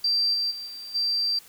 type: tone with level steps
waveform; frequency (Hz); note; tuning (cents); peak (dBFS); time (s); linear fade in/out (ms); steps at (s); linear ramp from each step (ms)
sine; 4699; D8; 0; -20 / -23 / -33 / -36 / -22; 0.04-1.39; 5; 0.33 / 0.5 / 0.66 / 0.94; 20
effects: white hiss -51 dBFS RMS until 1.48 s